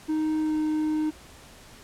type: tone with pitch glide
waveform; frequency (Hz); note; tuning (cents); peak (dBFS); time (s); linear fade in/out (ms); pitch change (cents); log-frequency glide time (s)
triangle; 311.1 to 308.4; D#4 to D#4; 0 to -15; -21; 0.08-1.11; 20; -15; 0.41-0.55
effects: pink hiss -49 dBFS RMS until 1.83 s + low-pass 11000 Hz 12 dB/octave